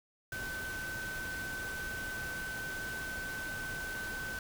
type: tone in noise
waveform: sine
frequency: 1527 Hz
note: G6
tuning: 46 cents flat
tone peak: -38 dBFS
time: 0.32-4.39 s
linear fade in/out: 2 ms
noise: pink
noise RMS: -44 dBFS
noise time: 0.32-4.39 s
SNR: +3 dB
effects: none